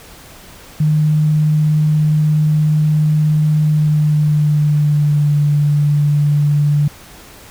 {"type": "tone with pitch glide", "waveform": "sine", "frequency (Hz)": [152.8, 146.66], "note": ["D#3", "D3"], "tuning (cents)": [-31, -2], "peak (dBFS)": -10, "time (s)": [0.8, 6.88], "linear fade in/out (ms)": 5, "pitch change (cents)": -71, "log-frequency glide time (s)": [3.58, 5.36], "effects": ["pink hiss -39 dBFS RMS until 7.5 s"]}